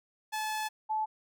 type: tone pair in turn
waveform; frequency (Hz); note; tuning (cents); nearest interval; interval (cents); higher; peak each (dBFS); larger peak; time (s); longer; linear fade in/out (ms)
sawtooth / sine; 863 / 866.8; A5 / A5; -34 / -26; unison; 8; second; -28; neither; 0.32-0.69 / 0.89-1.06; first; 20
effects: none